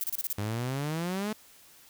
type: noise bursts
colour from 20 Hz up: violet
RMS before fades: -31 dBFS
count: 6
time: 0.01-0.328 s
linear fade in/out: 0 ms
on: 28 ms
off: 30 ms
type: exponential sweep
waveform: sawtooth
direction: up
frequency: 100 to 219.2 Hz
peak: -26 dBFS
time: 0.38-1.33 s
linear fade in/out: 5 ms
effects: white hiss -56 dBFS RMS until 1.89 s